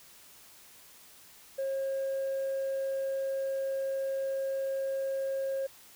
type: tone with tanh clipping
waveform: triangle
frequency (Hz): 540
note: C#5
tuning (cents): -45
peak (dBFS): -30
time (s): 1.58-5.67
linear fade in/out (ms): 10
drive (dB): 6
effects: white hiss -55 dBFS RMS until 5.95 s